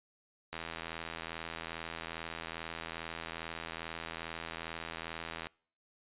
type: click train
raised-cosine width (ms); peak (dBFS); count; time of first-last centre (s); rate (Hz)
0.3; -23; 408; 0.53-5.469; 82.4
effects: noise-tail reverb RT60 0.5 s tail -26 dB re dry + resampled to 8000 Hz